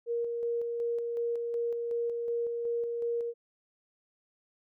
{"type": "tone with tremolo", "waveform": "sine", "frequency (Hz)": 470, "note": "A#4", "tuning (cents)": 14, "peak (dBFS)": -28, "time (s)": [0.06, 3.34], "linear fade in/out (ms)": 50, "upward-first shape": "square", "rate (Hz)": 2.7, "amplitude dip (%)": 30, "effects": []}